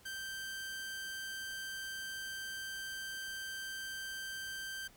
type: tone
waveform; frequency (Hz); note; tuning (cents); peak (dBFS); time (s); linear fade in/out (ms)
sawtooth; 1564; G6; -4; -37; 0.05-4.88; 10
effects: pink hiss -62 dBFS RMS until 4.96 s